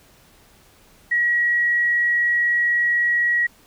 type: tone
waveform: sine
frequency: 1912 Hz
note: A#6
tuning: 43 cents sharp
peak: -16 dBFS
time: 1.11-3.47 s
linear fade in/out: 10 ms
effects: pink hiss -53 dBFS RMS until 3.66 s